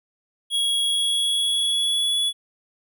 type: tone with pitch glide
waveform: square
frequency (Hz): 3322 to 3398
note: G#7 to G#7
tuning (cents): 0 to +39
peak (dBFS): -20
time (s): 0.5-2.33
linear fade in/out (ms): 50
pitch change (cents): +39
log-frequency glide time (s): 0.83-2.18
effects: none